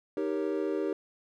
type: chord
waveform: triangle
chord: Eb dominant seventh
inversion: none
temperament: equal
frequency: 311.1 / 392 / 466.2 / 554.4 Hz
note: Eb4 / G4 / Bb4 / Db5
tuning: 0 / 0 / 0 / 0 cents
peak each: -31 / -30 / -33 / -36 dBFS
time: 0.17-0.93 s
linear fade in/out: 2 ms
effects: none